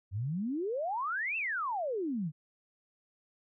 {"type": "exponential two-way sweep", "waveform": "sine", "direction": "up then down", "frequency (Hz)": [90.2, 2737, 141.6], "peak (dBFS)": -31, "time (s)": [0.11, 2.32], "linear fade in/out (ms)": 50, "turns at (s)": 1.37, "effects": []}